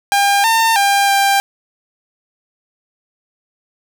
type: tone with pitch steps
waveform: sawtooth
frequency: 802 / 905 / 799 / 793 Hz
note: G5 / A5 / G5 / G5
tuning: +39 / +48 / +33 / +20 cents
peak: -7 dBFS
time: 0.12-1.4 s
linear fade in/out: 0 ms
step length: 320 ms
effects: none